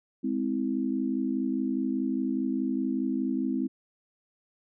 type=chord; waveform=sine; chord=Ab augmented; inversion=none; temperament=just; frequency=207.7 / 259.6 / 324.5 Hz; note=Ab3 / C4 / E4; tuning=0 / -13 / -27 cents; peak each=-32 / -28 / -32 dBFS; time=0.23-3.68 s; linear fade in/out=20 ms; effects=none